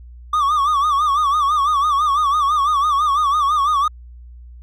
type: tone with vibrato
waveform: triangle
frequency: 1169 Hz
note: D6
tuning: 8 cents flat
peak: -12 dBFS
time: 0.33-3.88 s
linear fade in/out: 5 ms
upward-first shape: sine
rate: 6 Hz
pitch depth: 110 cents each way
effects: added 60 Hz sine -36 dBFS peak until 4.62 s